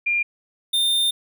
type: tone pair in turn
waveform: sine / square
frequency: 2400 / 3620 Hz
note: D7 / A7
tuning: +37 / +48 cents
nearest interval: perfect fifth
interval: 711 cents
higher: second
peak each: -18 dBFS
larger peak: neither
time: 0.06-0.23 / 0.73-1.11 s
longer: second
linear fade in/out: 10 ms
effects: none